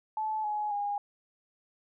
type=tone with pitch steps; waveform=sine; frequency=867 / 841.3 / 816.5 Hz; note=A5 / G#5 / G#5; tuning=-26 / +22 / -30 cents; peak=-29 dBFS; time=0.17-0.98 s; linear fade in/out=2 ms; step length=270 ms; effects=none